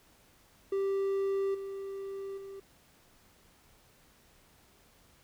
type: tone with level steps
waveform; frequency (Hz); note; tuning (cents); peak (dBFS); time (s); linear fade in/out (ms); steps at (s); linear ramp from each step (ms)
triangle; 391.6; G4; -2; -26 / -35 / -40; 0.72-2.6; 5; 1.54 / 2.37; 10
effects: pink hiss -63 dBFS RMS until 5.23 s